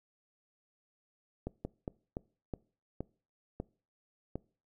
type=slowing click train; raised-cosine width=2 ms; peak=-23 dBFS; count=8; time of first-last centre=1.47-4.356 s; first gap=180 ms; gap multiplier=1.27; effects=noise-tail reverb RT60 0.4 s tail -23 dB re dry